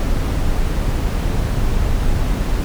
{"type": "noise", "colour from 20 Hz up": "brown", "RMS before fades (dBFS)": -17, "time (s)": [0, 2.64], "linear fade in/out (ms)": 0, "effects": []}